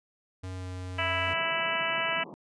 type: tone with pitch glide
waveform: square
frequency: 92.7 to 91.74 Hz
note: F#2 to F#2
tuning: +4 to -14 cents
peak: -36 dBFS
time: 0.43-1.34 s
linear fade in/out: 10 ms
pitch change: -18 cents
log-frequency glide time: 0.54-0.66 s
type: harmonic tone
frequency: 329.6 Hz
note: E4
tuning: in tune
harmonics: 2 / 3 / 4 / 5 / 6 / 7 / 8 / 9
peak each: -35 / -35 / -35 / -35 / -35 / -35 / -35 / -35 dBFS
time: 0.98-2.24 s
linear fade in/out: 10 ms
type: band-pass noise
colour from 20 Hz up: pink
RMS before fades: -45 dBFS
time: 1.27-2.34 s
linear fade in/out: 0 ms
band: 130 to 1100 Hz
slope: 96 dB/octave
effects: resampled to 22050 Hz